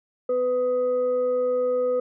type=tone with frequency modulation; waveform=sine; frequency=499.7 Hz; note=B4; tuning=20 cents sharp; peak=-20 dBFS; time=0.29-2 s; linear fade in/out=5 ms; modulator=752 Hz; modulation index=0.29; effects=none